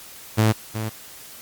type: tone with echo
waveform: sawtooth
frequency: 109.5 Hz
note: A2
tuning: 8 cents flat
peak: -11 dBFS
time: 0.37-0.53 s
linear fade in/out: 20 ms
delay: 370 ms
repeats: 1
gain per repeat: -10 dB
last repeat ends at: 0.9 s
effects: white hiss -42 dBFS RMS until 1.41 s + Opus 48 kbps